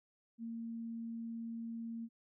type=tone; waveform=sine; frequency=229.5 Hz; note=A#3; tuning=27 cents flat; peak=-40 dBFS; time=0.38-2.09 s; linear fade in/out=50 ms; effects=none